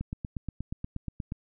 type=click train; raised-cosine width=5 ms; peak=-21 dBFS; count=12; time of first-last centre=0.01-1.321 s; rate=8.39 Hz; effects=none